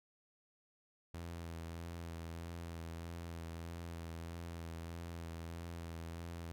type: tone with vibrato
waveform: sawtooth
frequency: 83.8 Hz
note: E2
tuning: 29 cents sharp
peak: -40 dBFS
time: 1.14-6.52 s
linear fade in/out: 0 ms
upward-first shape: sine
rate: 1.6 Hz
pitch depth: 23 cents each way
effects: none